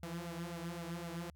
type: tone with flanger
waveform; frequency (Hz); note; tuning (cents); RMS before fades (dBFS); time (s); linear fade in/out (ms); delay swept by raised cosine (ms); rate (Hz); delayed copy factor
sawtooth; 170; F3; -46; -43; 0.03-1.3; 2; 1.4 to 5.3; 3.9; +0.7
effects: added 75 Hz sine -58 dBFS peak until 1.35 s